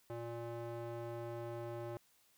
square tone with band-pass filter, 117.5 Hz, A#2, 14 cents sharp, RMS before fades -44 dBFS, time 0.1-1.97 s, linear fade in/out 0 ms, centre 530 Hz, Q 1.1, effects white hiss -71 dBFS RMS until 2.37 s

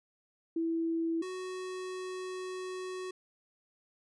sine / square tone pair in turn, 329.6 / 370.4 Hz, E4 / F#4, 0 / +2 cents, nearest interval major second, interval 202 cents, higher second, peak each -29 / -38 dBFS, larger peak first, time 0.56-1.22 / 1.22-3.11 s, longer second, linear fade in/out 5 ms, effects resampled to 22050 Hz

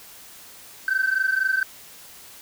sine tone pair together, 1531 / 1555.1 Hz, G6 / G6, -41 / -14 cents, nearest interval unison, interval 27 cents, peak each -21 / -21 dBFS, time 0.88-1.63 s, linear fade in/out 2 ms, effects tanh soft clip ceiling -15 dBFS + white hiss -45 dBFS RMS until 2.41 s

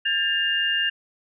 sine tone cluster, 1615 / 1780 / 2809 Hz, G#6 / A6 / F7, -49 / +20 / +9 cents, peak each -26 / -28 / -22 dBFS, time 0.05-0.9 s, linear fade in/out 10 ms, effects none

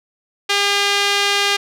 sawtooth tone with band-pass filter, 403.4 Hz, G4, 50 cents sharp, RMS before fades -17 dBFS, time 0.49-1.57 s, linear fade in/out 10 ms, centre 3300 Hz, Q 1.1, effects none

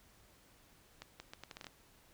accelerating click train, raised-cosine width 0.2 ms, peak -29 dBFS, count 9, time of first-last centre 1.02-1.668 s, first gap 180 ms, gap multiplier 0.75, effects pink hiss -65 dBFS RMS until 2.13 s

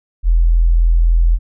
sine tone, 41.88 Hz, E1, 28 cents sharp, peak -8 dBFS, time 0.23-1.39 s, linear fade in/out 50 ms, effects none

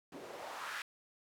white noise with band-pass filter sweep, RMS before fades -45 dBFS, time 0.12-0.82 s, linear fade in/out 2 ms, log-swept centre 310 to 1800 Hz, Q 2, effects none

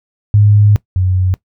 sine tone pair in turn, 103.83 / 92.5 Hz, G#2 / F#2, 0 / 0 cents, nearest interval major second, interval 200 cents, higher first, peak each -5 / -10 dBFS, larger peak first, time 0.34-0.76 / 0.96-1.34 s, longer first, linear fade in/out 0 ms, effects noise-tail reverb RT60 0.1 s tail -19 dB re dry

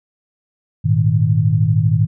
sine chord, Ab suspended second, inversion none, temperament equal, 103.83 / 116.54 / 155.56 Hz, Ab2 / Bb2 / Eb3, 0 / 0 / 0 cents, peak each -16 dBFS, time 0.84-2.07 s, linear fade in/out 20 ms, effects none

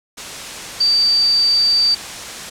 sine tone in noise, 4637 Hz, D8, 23 cents flat, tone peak -11 dBFS, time 0.8-1.95 s, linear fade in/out 10 ms, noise white, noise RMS -29 dBFS, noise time 0.17-2.5 s, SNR +15 dB, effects low-pass 8000 Hz 12 dB/octave

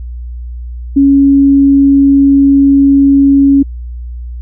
sine tone, 277.2 Hz, C#4, in tune, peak -3 dBFS, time 0.96-3.63 s, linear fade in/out 10 ms, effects added 60 Hz sine -20 dBFS peak until 4.41 s

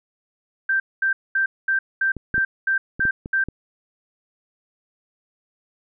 sine tone bursts, 1568 Hz, G6, in tune, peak -17 dBFS, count 9, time 0.69-3.44 s, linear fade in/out 5 ms, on 110 ms, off 220 ms
clicks, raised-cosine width 3 ms, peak -18 dBFS, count 7, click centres 2.167 / 2.342 / 2.38 / 2.995 / 3.053 / 3.259 / 3.486 s
effects none

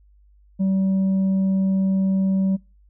triangle tone with tanh clipping, 191.7 Hz, G3, 38 cents flat, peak -18 dBFS, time 0.59-2.57 s, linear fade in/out 20 ms, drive 8 dB, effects noise-tail reverb RT60 0.3 s tail -25 dB re dry + added 50 Hz sine -51 dBFS peak until 2.89 s

